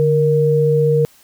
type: tone pair together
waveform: sine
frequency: 147.39 / 467.6 Hz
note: D3 / A#4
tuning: +7 / +5 cents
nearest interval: octave + minor sixth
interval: 1998 cents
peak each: -15 / -13 dBFS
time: 0-1.05 s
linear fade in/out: 0 ms
effects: white hiss -50 dBFS RMS until 1.23 s